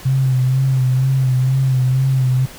sine tone with vibrato, 130.7 Hz, C3, 1 cent flat, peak -12 dBFS, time 0.05-2.46 s, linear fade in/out 10 ms, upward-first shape sine, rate 2.1 Hz, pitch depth 41 cents each way, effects pink hiss -37 dBFS RMS until 2.58 s

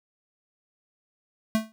square tone with exponential decay, 220 Hz, A3, in tune, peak -18 dBFS, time 1.55-1.72 s, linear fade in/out 0 ms, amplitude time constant 36 ms, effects none

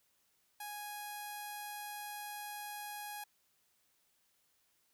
sawtooth tone with low-pass filter, 830 Hz, G#5, 1 cent flat, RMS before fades -45 dBFS, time 0.6-3.24 s, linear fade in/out 5 ms, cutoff 12000 Hz, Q 4.1, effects white hiss -75 dBFS RMS until 4.93 s

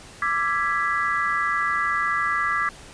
sine chord, E dominant seventh, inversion third, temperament equal with one note detuned, 1174.7 / 1340.8 / 1661.2 / 1975.5 Hz, D6 / E6 / G#6 / B6, 0 / +29 / 0 / 0 cents, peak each -24 / -29 / -26 / -27 dBFS, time 0.22-2.69 s, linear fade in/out 2 ms, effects pink hiss -44 dBFS RMS until 2.93 s + resampled to 22050 Hz

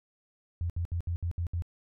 sine tone bursts, 85.9 Hz, F2, 28 cents flat, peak -28 dBFS, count 7, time 0.61-1.622 s, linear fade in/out 0 ms, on 88 ms, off 66 ms, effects none

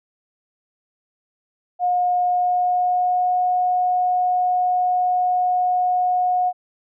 sine tone with pitch glide, 718 to 726.3 Hz, F5 to F#5, +48 to -32 cents, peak -16 dBFS, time 1.79-6.53 s, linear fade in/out 50 ms, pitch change +20 cents, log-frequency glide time 2.24-3.36 s, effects none

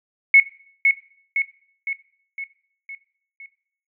sine tone with echo, 2197 Hz, C#7, 16 cents flat, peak -7 dBFS, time 0.34-0.4 s, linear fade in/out 2 ms, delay 510 ms, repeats 6, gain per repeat -5 dB, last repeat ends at 3.46 s, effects noise-tail reverb RT60 0.6 s tail -18 dB re dry

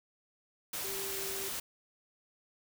sine tone in noise, 390.3 Hz, G4, 8 cents flat, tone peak -42 dBFS, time 0.84-1.49 s, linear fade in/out 5 ms, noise white, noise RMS -38 dBFS, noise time 0.73-1.6 s, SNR -7 dB, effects none

